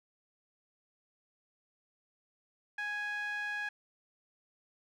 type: tone with band-pass filter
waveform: sawtooth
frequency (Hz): 830.6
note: G#5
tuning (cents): 0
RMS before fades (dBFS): -37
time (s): 2.78-3.69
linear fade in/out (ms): 5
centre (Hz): 1900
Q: 8.2
effects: none